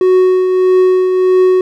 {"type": "tone with tremolo", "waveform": "triangle", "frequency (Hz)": 370, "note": "F#4", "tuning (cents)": 0, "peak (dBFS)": -3, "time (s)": [0.01, 1.61], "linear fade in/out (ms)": 2, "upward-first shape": "triangle", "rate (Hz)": 1.6, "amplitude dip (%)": 45, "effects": []}